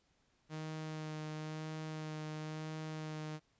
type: tone with vibrato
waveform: sawtooth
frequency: 155.56 Hz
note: D#3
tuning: in tune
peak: -37 dBFS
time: 0.49-3.4 s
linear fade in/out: 50 ms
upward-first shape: sine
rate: 0.98 Hz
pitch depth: 14 cents each way
effects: pink hiss -75 dBFS RMS until 3.59 s + resampled to 16000 Hz